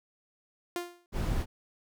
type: tone with exponential decay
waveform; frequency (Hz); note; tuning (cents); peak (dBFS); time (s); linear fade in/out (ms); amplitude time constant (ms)
sawtooth; 350; F4; +4; -25; 0.76-1.06; 1; 64
type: noise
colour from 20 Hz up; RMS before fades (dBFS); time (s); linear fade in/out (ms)
brown; -30; 1.12-1.46; 50
effects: none